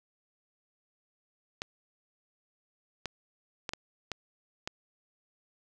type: clicks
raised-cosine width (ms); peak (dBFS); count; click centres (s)
0.2; -17; 6; 1.619 / 3.057 / 3.692 / 3.735 / 4.117 / 4.675
effects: none